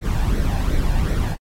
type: noise with flanger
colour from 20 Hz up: brown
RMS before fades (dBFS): -19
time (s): 0.01-1.37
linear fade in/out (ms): 50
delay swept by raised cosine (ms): 0.5 to 1.2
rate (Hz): 2.7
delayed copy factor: +0.55
effects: AAC 48 kbps